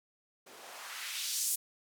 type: noise with band-pass filter sweep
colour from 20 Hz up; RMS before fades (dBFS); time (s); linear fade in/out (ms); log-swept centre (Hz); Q
blue; -38; 0.46-1.56; 10; 320 to 9700; 1.3
effects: none